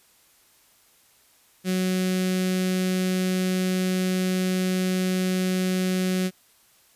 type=tone with notch filter; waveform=sawtooth; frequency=185 Hz; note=F#3; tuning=in tune; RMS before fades=-24 dBFS; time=1.64-6.31 s; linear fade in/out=50 ms; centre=940 Hz; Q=0.66; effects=white hiss -59 dBFS RMS until 6.95 s + resampled to 32000 Hz